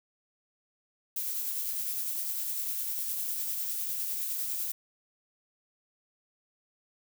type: noise with tremolo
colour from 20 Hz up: violet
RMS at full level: -32 dBFS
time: 1.16-4.72 s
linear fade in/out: 5 ms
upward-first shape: triangle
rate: 9.9 Hz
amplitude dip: 30%
effects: none